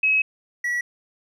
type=tone pair in turn; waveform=sine / triangle; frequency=2561 / 1936.4 Hz; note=D#7 / B6; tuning=+49 / -35 cents; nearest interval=perfect fourth; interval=484 cents; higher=first; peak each=-16 / -20 dBFS; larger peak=first; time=0.03-0.22 / 0.64-0.81 s; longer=first; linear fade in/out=5 ms; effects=none